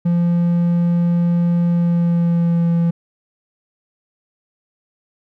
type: tone with pitch glide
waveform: triangle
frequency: 172.4 to 169.24 Hz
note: F3 to E3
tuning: -22 to +46 cents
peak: -11 dBFS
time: 0.05-2.91 s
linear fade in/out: 10 ms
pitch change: -32 cents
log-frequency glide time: 1.67-2.69 s
effects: none